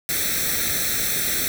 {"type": "noise with comb filter", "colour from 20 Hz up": "white", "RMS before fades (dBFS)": -23, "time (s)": [0.09, 1.48], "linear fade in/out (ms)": 0, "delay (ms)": 0.51, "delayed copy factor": 0.85, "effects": []}